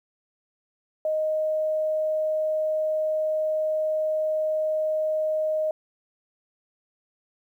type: tone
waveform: sine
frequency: 622.3 Hz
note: D#5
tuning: in tune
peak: -22 dBFS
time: 1.05-5.71 s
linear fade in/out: 2 ms
effects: 10-bit